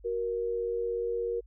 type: tone pair together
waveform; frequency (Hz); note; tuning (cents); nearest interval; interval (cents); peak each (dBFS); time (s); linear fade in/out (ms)
sine; 372.6 / 469.4; F#4 / A#4; +12 / +12; major third; 400; -36 / -29; 0.04-1.41; 20
effects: added 50 Hz sine -51 dBFS peak until 1.46 s